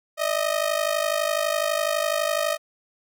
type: ring-modulated tone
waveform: sawtooth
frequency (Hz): 622.3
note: D#5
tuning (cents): 0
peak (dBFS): -15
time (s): 0.17-2.58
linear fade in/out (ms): 50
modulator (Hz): 26
effects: none